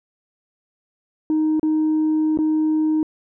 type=tone with dropouts; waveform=sine; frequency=311.1 Hz; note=D#4; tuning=in tune; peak=-14 dBFS; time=1.3-3.03 s; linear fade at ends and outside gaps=1 ms; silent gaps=1.596-1.63 / 2.374-2.388 s; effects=tanh soft clip ceiling -14 dBFS